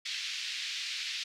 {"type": "band-pass noise", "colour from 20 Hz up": "white", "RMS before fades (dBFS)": -37, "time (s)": [0.05, 1.24], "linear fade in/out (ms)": 10, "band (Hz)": [2100, 4800], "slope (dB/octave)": 24, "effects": []}